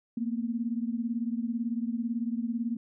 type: beating tone pair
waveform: sine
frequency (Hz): 228.1 / 246.1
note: A#3 / B3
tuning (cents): -37 / -6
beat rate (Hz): 18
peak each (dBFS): -30 / -33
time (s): 0.17-2.77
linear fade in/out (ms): 5
effects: none